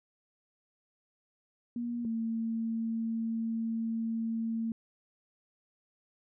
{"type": "tone pair in turn", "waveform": "sine", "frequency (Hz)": [237.9, 226.5], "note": ["A#3", "A#3"], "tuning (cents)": [35, -50], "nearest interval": "minor second", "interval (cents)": 85, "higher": "first", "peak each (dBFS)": [-32, -30], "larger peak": "second", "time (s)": [[1.76, 2.05], [2.05, 4.72]], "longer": "second", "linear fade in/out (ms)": 2, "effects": []}